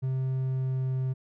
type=tone with pitch glide; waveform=triangle; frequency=131.2 to 130.44 Hz; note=C3 to C3; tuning=+5 to -5 cents; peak=-24 dBFS; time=0.02-1.14 s; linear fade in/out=20 ms; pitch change=-10 cents; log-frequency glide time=0.38-0.97 s; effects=none